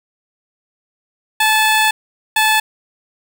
15% pulse tone bursts at uneven times, 869 Hz, A5, 22 cents flat, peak -5 dBFS, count 2, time 1.4-1.91 / 2.36-2.6 s, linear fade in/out 5 ms, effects none

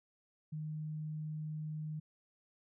sine tone, 154.1 Hz, D#3, 16 cents flat, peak -38 dBFS, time 0.52-2 s, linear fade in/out 10 ms, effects none

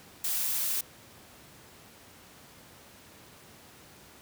blue noise, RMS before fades -30 dBFS, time 0.24-0.81 s, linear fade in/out 5 ms, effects pink hiss -53 dBFS RMS until 4.21 s + high-pass 80 Hz 12 dB/octave

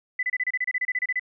sine tone bursts, 2001 Hz, B6, 22 cents sharp, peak -22 dBFS, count 15, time 0.19-1.196 s, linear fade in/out 5 ms, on 40 ms, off 29 ms, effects none

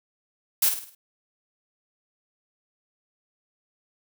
blue noise with echo, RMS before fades -20 dBFS, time 0.62-0.69 s, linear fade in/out 5 ms, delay 52 ms, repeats 5, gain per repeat -7 dB, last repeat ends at 0.95 s, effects none

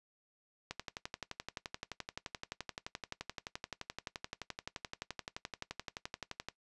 click train, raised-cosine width 0.2 ms, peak -22 dBFS, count 68, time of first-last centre 0.71-6.486 s, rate 11.6 Hz, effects noise-tail reverb RT60 0.1 s tail -18 dB re dry + resampled to 24000 Hz

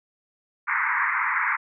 white band-pass noise, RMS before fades -24 dBFS, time 0.67-1.57 s, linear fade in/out 20 ms, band 910 to 2200 Hz, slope 96 dB/octave, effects none

